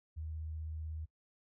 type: tone with vibrato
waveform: sine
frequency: 78.7 Hz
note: D#2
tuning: 20 cents sharp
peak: -39 dBFS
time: 0.16-1.06 s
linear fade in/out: 20 ms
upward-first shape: square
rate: 16 Hz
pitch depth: 10 cents each way
effects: noise-tail reverb RT60 0.1 s tail -21 dB re dry